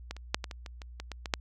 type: clicks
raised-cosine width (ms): 0.2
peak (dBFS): -19 / -29 / -8 / -18 / -23 / -25 / -27 / -22 / -21 / -19 / -8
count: 11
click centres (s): 0.11 / 0.166 / 0.345 / 0.442 / 0.512 / 0.662 / 0.818 / 1 / 1.117 / 1.258 / 1.338
effects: added 60 Hz sine -44 dBFS peak until 1.4 s